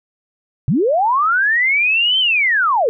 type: linear two-way sweep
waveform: sine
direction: up then down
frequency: 110.2 to 3136 to 416.7 Hz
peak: -12 dBFS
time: 0.68-2.89 s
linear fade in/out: 0 ms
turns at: 2.19 s
effects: none